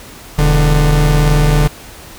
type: tone pair together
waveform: 45% pulse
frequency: 41.73 / 148.7 Hz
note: E1 / D3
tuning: +22 / +22 cents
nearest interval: octave + minor seventh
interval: 2200 cents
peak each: -11 dBFS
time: 0.38-1.68 s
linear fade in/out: 10 ms
effects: pink hiss -35 dBFS RMS until 2.18 s